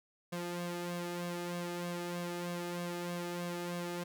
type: tone with flanger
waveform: sawtooth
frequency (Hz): 174.61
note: F3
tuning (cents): 0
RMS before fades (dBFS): -39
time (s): 0.32-4.04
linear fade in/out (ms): 10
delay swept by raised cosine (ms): 1.8 to 2.42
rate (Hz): 3.2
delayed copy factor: +0.7
effects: none